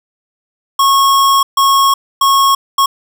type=tone bursts at uneven times; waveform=square; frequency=1095 Hz; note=C#6; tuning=22 cents flat; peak=-8 dBFS; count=4; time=0.79-1.43 / 1.57-1.94 / 2.21-2.55 / 2.78-2.86 s; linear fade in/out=5 ms; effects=none